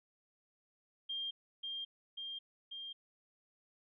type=tone with echo; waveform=sine; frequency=3201 Hz; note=G7; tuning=36 cents sharp; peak=-37 dBFS; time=1.09-1.31 s; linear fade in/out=10 ms; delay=540 ms; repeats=3; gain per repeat=-2 dB; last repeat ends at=2.93 s; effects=none